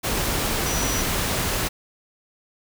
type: tone in noise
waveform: sine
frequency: 5870 Hz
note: F#8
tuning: 15 cents flat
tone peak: -29 dBFS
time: 0.65-1.03 s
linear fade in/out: 20 ms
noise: pink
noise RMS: -24 dBFS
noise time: 0.03-1.69 s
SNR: -8 dB
effects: none